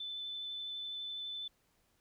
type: tone with vibrato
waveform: sine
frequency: 3516 Hz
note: A7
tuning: 2 cents flat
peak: -39 dBFS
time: 0-1.48 s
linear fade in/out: 5 ms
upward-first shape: triangle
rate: 12 Hz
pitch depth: 13 cents each way
effects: pink hiss -74 dBFS RMS until 2 s